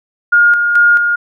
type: tone with tremolo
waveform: sine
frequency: 1422 Hz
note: F6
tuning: 31 cents sharp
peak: -5 dBFS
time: 0.32-1.16 s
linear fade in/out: 10 ms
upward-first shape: square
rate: 2.3 Hz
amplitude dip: 45%
effects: none